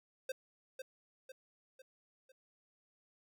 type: tone with echo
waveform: square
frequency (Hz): 523.3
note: C5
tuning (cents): 0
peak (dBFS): -37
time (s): 0.29-0.32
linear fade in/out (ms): 5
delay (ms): 500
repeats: 4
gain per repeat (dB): -6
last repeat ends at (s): 2.32
effects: none

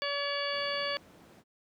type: harmonic tone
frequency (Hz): 569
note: C#5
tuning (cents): +45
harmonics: 1 / 2 / 3 / 4 / 5 / 6 / 8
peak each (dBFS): -35 / -38 / -38 / -40 / -40 / -40 / -38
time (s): 0.02-0.97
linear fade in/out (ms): 0
type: noise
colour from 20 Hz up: brown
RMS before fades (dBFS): -47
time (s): 0.5-1.44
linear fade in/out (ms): 50
effects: high-pass 200 Hz 12 dB/octave

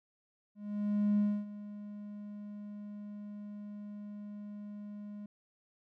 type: tone with ADSR envelope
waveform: triangle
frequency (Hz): 206.8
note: G#3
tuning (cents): -7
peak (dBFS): -22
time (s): 0.55-5.26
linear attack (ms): 630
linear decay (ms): 270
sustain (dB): -18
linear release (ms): 3
effects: tanh soft clip ceiling -21 dBFS

